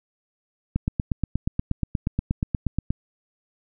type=click train; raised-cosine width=5 ms; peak=-10 dBFS; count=19; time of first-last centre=0.76-2.905 s; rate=8.39 Hz; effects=none